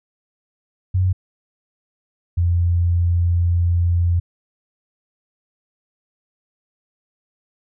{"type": "tone pair in turn", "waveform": "sine", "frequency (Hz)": [92.5, 86.58], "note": ["F#2", "F2"], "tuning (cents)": [0, -14], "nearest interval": "minor second", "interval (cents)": 114, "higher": "first", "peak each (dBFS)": -14, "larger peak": "neither", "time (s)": [[0.94, 1.13], [2.37, 4.2]], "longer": "second", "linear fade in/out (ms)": 10, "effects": []}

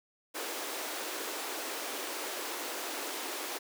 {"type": "high-pass noise", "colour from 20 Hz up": "pink", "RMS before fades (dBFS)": -38, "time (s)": [0.34, 3.59], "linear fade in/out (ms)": 20, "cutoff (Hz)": 290, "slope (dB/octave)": 48, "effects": []}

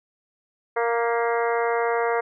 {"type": "harmonic tone with a mistuned harmonic", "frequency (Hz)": 233.3, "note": "A#3", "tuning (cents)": 2, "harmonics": [2, 3, 4, 5, 6, 7, 8, 9], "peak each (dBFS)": [-23, -27, -29, -31, -33, -34, -35, -36], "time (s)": [0.76, 2.21], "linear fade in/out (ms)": 10, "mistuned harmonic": 8, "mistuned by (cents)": 40, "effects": []}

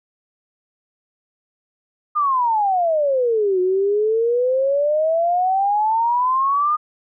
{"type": "exponential two-way sweep", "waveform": "sine", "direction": "down then up", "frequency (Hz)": [1230, 361.6, 1230], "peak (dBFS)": -15, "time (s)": [2.15, 6.77], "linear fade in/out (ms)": 20, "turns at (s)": 3.6, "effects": []}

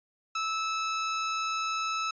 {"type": "tone", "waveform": "sawtooth", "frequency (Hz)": 1307, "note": "E6", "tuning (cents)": -15, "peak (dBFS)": -25, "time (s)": [0.35, 2.11], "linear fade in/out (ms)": 5, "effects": ["resampled to 16000 Hz"]}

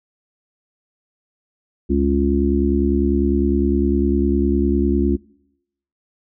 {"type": "harmonic tone", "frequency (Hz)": 69.9, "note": "C#2", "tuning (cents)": 15, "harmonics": [1, 3, 4, 5], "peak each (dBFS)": [-20, -20, -20, -20], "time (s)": [1.89, 5.17], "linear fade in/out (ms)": 20, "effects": ["noise-tail reverb RT60 0.8 s tail -23 dB re dry"]}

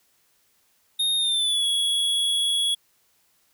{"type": "tone with pitch glide", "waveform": "square", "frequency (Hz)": [3700, 3354], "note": ["A#7", "G#7"], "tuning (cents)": [-14, 16], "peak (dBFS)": -21, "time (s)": [0.99, 2.75], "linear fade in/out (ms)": 10, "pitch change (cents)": -170, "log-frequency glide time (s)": [1.17, 1.66], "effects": ["white hiss -65 dBFS RMS until 3.53 s"]}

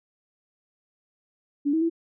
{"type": "tone with pitch steps", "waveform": "sine", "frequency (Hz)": [286.8, 321.4, 331.8], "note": ["D4", "E4", "E4"], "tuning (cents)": [-41, -44, 11], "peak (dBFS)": -20, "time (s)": [1.65, 1.899], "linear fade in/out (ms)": 20, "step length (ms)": 83, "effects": []}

